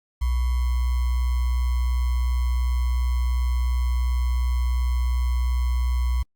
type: tone with sample-and-hold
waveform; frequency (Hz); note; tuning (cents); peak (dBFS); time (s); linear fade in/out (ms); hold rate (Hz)
sine; 61.4; B1; -9; -19; 0.21-6.23; 10; 1050
effects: Opus 48 kbps